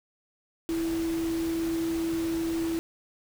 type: tone in noise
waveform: sine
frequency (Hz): 329.6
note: E4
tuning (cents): 0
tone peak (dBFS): -26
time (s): 0.69-2.79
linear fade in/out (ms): 0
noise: pink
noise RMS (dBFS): -40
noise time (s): 0.69-2.79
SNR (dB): +11
effects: none